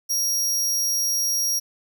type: tone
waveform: sawtooth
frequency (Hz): 5640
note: F8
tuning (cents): +16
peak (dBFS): -18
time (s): 0.09-1.6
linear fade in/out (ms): 20
effects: 10-bit